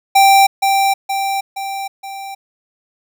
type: tone with echo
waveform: square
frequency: 784 Hz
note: G5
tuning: in tune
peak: -7 dBFS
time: 0.15-0.47 s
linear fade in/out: 10 ms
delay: 470 ms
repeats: 4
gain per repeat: -5 dB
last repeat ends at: 2.35 s
effects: none